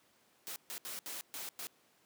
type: noise bursts at uneven times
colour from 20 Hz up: white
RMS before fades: -43 dBFS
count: 6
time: 0.47-0.56 / 0.7-0.78 / 0.85-0.99 / 1.06-1.21 / 1.34-1.49 / 1.59-1.67 s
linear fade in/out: 0 ms
effects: pink hiss -69 dBFS RMS until 2.05 s + high-pass 200 Hz 12 dB/octave